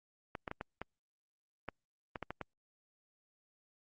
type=clicks; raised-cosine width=0.5 ms; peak=-24 dBFS; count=10; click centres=0.352 / 0.478 / 0.514 / 0.611 / 0.816 / 1.687 / 2.158 / 2.227 / 2.306 / 2.413 s; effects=Opus 48 kbps